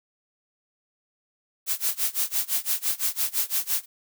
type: noise with tremolo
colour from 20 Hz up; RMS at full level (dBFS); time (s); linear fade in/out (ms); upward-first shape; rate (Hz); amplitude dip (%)
blue; -23; 1.66-3.86; 50; sine; 5.9; 95
effects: none